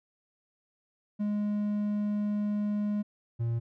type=tone pair in turn; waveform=triangle; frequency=207.7 / 116.57 Hz; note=G#3 / A#2; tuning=0 / 0 cents; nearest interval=minor seventh; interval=1000 cents; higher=first; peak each=-25 dBFS; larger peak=neither; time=1.19-3.03 / 3.39-3.6 s; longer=first; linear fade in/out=20 ms; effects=none